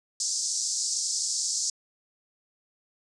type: band-pass noise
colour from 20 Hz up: pink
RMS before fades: -29 dBFS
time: 0.2-1.7 s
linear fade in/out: 2 ms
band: 4900 to 8100 Hz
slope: 48 dB/octave
effects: resampled to 24000 Hz